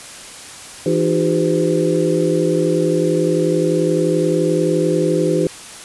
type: tone cluster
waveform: sine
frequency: 165.2 / 309.1 / 360.5 / 400.7 / 509 Hz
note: E3 / D#4 / F#4 / G4 / C5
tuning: +4 / -11 / -45 / +38 / -48 cents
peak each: -20 dBFS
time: 0.86-5.47 s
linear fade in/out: 2 ms
effects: white hiss -35 dBFS RMS until 5.84 s + resampled to 24000 Hz